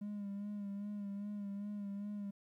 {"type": "tone with vibrato", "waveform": "triangle", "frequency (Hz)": 203.2, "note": "G#3", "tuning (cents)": -38, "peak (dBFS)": -37, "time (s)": [0.01, 2.31], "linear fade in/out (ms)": 10, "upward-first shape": "sine", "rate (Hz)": 2.5, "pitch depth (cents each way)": 38, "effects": ["tanh soft clip ceiling -34 dBFS", "13-bit"]}